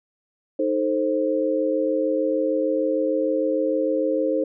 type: chord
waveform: sine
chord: A diminished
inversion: second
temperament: equal with one note detuned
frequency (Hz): 311.1 / 440 / 526.6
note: Eb4 / A4 / C5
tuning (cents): 0 / 0 / +11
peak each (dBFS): -24 / -26 / -22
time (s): 0.59-4.44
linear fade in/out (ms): 5
effects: none